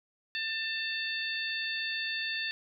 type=harmonic tone; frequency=893 Hz; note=A5; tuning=25 cents sharp; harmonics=2 / 3 / 4 / 5; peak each=-35 / -37 / -38 / -39 dBFS; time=0.35-2.51 s; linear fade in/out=0 ms; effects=none